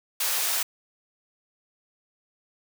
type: high-pass noise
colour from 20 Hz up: white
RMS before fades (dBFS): -26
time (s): 0.2-0.63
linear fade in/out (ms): 5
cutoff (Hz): 650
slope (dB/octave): 12
effects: none